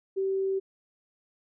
sine tone, 385.8 Hz, G4, 28 cents flat, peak -25 dBFS, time 0.16-0.6 s, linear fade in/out 20 ms, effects none

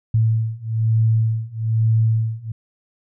sine beating tone pair, 111.2 / 112.3 Hz, A2 / A2, +19 / +36 cents, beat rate 1.1 Hz, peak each -19 / -18 dBFS, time 0.14-2.52 s, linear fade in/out 5 ms, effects none

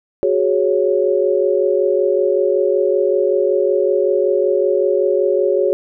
sine chord, F# suspended second, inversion none, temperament equal, 370 / 415.3 / 554.4 Hz, F#4 / G#4 / C#5, 0 / 0 / 0 cents, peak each -17 dBFS, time 0.23-5.73 s, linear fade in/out 0 ms, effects none

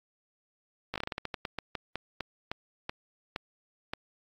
slowing click train, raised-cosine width 0.3 ms, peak -17 dBFS, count 19, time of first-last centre 0.94-3.935 s, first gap 17 ms, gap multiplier 1.23, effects AAC 64 kbps

